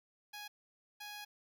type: tone bursts at uneven times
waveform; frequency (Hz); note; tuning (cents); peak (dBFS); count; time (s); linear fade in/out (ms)
10% pulse; 830.6; G#5; 0; -37; 2; 0.33-0.48 / 1-1.25; 10
effects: none